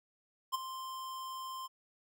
square tone with ADSR envelope, 1046.5 Hz, C6, in tune, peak -29 dBFS, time 0.52-1.68 s, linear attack 26 ms, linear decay 16 ms, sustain -12 dB, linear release 25 ms, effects none

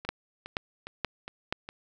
two click trains, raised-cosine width 0.3 ms, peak -12 / -23 dBFS, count 4 / 5, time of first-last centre 0.09-1.525 / 0.05-1.689 s, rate 2.09 / 2.44 Hz, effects none

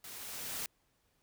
white noise with level ramp, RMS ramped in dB -48 to -38 dBFS, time 0.04-0.66 s, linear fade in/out 2 ms, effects pink hiss -75 dBFS RMS until 1.22 s

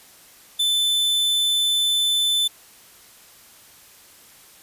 45% pulse tone, 3520 Hz, A7, in tune, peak -18 dBFS, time 0.59-2.48 s, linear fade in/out 10 ms, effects white hiss -49 dBFS RMS until 4.62 s + resampled to 32000 Hz

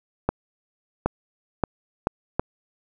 accelerating click train, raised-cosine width 1 ms, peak -6 dBFS, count 5, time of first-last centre 0.29-2.395 s, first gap 770 ms, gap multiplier 0.75, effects none

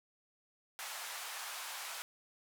pink band-pass noise, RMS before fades -44 dBFS, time 0.79-2.02 s, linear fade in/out 0 ms, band 780 to 15000 Hz, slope 24 dB/octave, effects none

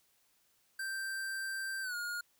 square tone with pitch glide, 1568 to 1429.6 Hz, G6 to F6, 0 to +40 cents, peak -37 dBFS, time 0.79-2.21 s, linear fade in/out 5 ms, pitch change -160 cents, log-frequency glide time 1.82-1.95 s, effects white hiss -72 dBFS RMS until 2.39 s

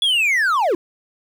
triangle linear sweep, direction down, 3436 to 311.1 Hz, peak -13 dBFS, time 0.02-0.75 s, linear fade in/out 2 ms, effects 8-bit

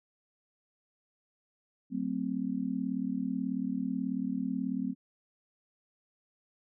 sine chord, F# diminished, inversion none, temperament equal with one note detuned, 185 / 223.3 / 261.6 Hz, F#3 / A3 / C4, 0 / +26 / 0 cents, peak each -36 / -35 / -33 dBFS, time 1.9-4.95 s, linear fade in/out 50 ms, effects none

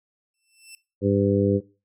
15% pulse tone with exponential growth, 2672 Hz, E7, 23 cents sharp, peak -32 dBFS, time 0.34-0.75 s, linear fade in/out 2 ms, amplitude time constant 87 ms
harmonic tone, 99.9 Hz, G2, 33 cents sharp, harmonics 1 / 2 / 3 / 4 / 5, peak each -24 / -24 / -24 / -24 / -24 dBFS, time 1.01-1.61 s, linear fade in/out 50 ms
effects noise-tail reverb RT60 0.3 s tail -19 dB re dry

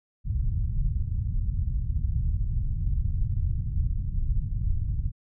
pink low-pass noise, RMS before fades -26 dBFS, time 0.24-5.12 s, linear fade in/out 50 ms, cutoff 120 Hz, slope 24 dB/octave, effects none

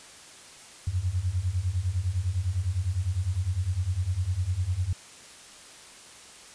sine beating tone pair, 85.5 / 95.4 Hz, F2 / G2, -36 / -47 cents, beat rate 9.9 Hz, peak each -29 / -27 dBFS, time 0.87-4.93 s, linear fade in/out 5 ms, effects white hiss -48 dBFS RMS until 6.54 s + resampled to 22050 Hz

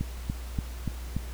click train, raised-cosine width 5 ms, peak -16 dBFS, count 5, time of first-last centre 0.01-1.166 s, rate 3.46 Hz, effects added 60 Hz sine -35 dBFS peak until 1.33 s + pink hiss -47 dBFS RMS until 1.33 s

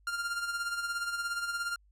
45% pulse tone with tremolo, 1396.9 Hz, F6, in tune, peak -30 dBFS, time 0.07-1.76 s, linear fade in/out 2 ms, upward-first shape sine, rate 17 Hz, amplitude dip 55%, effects added 50 Hz sine -61 dBFS peak until 1.91 s + low-pass 12000 Hz 12 dB/octave

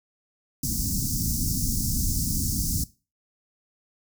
pink band-stop noise, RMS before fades -26 dBFS, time 0.63-2.84 s, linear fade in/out 5 ms, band 280 to 5100 Hz, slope 48 dB/octave, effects noise-tail reverb RT60 0.3 s tail -18 dB re dry

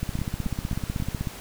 two click trains, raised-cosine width 5 ms, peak -16 / -15 dBFS, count 4 / 21, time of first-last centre 0.19-1.001 / 0.03-1.272 s, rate 3.7 / 16.1 Hz, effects pink hiss -41 dBFS RMS until 1.4 s

